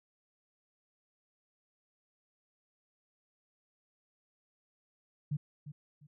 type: tone with echo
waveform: sine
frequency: 147.2 Hz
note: D3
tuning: 4 cents sharp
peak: -30 dBFS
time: 5.31-5.37 s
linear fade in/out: 10 ms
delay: 350 ms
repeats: 2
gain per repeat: -12 dB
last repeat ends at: 6.07 s
effects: none